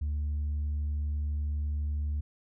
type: tone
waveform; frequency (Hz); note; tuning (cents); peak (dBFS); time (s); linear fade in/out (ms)
sine; 74; D2; +14; -26; 0.01-2.21; 10
effects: tanh soft clip ceiling -27 dBFS